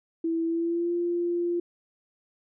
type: tone with pitch glide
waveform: sine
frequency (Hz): 329.6 to 346.6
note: E4 to F4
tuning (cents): 0 to -13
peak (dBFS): -24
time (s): 0.24-1.6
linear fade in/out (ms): 5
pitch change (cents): +87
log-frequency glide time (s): 0.45-0.93
effects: none